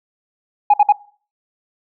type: tone bursts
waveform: sine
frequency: 828 Hz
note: G#5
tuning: 5 cents flat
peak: -5 dBFS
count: 3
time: 0.7-0.924 s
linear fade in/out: 5 ms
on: 38 ms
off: 55 ms
effects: noise-tail reverb RT60 0.4 s tail -20 dB re dry + tanh soft clip ceiling -4 dBFS